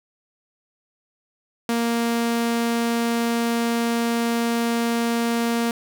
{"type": "tone", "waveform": "sawtooth", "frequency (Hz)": 233.3, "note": "A#3", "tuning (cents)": 2, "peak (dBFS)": -16, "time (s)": [1.69, 5.71], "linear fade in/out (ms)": 2, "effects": []}